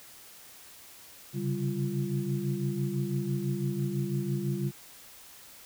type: tone cluster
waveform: sine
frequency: 134.2 / 140.2 / 194.7 / 346.2 Hz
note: C3 / C#3 / G3 / F4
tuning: +44 / +20 / -12 / -15 cents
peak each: -34 / -32 / -33 / -36 dBFS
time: 1.33-4.72 s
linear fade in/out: 50 ms
effects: white hiss -51 dBFS RMS until 5.65 s